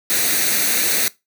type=noise with comb filter; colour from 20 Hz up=white; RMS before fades=-18 dBFS; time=0.1-1.08 s; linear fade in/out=0 ms; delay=0.48 ms; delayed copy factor=+0.6; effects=noise-tail reverb RT60 0.2 s tail -20 dB re dry + high-pass 200 Hz 12 dB/octave